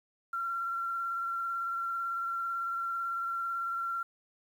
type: tone with vibrato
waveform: sine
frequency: 1366 Hz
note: F6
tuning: 39 cents flat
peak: -31 dBFS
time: 0.33-4.03 s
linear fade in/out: 5 ms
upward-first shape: sine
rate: 18 Hz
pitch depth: 18 cents each way
effects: 10-bit